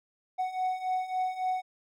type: beating tone pair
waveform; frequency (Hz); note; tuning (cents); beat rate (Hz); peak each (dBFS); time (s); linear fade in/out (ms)
triangle; 740 / 743.6; F#5 / F#5; 0 / +8; 3.6; -32 / -28; 0.38-1.62; 20
effects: none